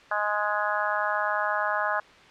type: harmonic tone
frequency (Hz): 208.6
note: G#3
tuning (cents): +8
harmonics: 3 / 4 / 5 / 6 / 7 / 8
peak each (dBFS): -31 / -31 / -31 / -31 / -31 / -31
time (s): 0.11-2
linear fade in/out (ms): 5
effects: white hiss -51 dBFS RMS until 2.3 s + low-pass 3000 Hz 12 dB/octave